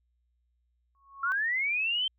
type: tone with exponential growth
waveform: sine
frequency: 1102 Hz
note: C#6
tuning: 11 cents flat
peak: -29 dBFS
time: 0.95-1.32 s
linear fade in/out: 0 ms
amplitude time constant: 79 ms
type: linear sweep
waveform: sine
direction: up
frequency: 1343 to 3136 Hz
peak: -26 dBFS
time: 1.23-2.08 s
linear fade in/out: 5 ms
effects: added 60 Hz sine -70 dBFS peak until 2.18 s